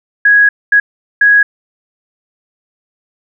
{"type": "tone bursts at uneven times", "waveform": "sine", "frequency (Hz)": 1661.2, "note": "G#6", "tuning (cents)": 0, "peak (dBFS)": -4, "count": 3, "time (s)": [[0.25, 0.49], [0.72, 0.8], [1.21, 1.43]], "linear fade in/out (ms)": 5, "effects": []}